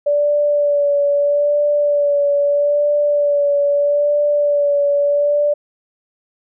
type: tone with vibrato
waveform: sine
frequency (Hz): 579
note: D5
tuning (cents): -25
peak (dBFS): -12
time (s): 0.06-5.54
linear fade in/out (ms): 10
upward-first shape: sine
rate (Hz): 0.78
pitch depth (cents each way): 22
effects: none